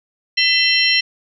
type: tone cluster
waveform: sine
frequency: 2002 / 2670 / 3108 / 4138 / 5530 Hz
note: B6 / E7 / G7 / C8 / F8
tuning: +23 / +22 / -16 / -20 / -18 cents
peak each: -19 dBFS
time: 0.37-1.01 s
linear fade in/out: 10 ms
effects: none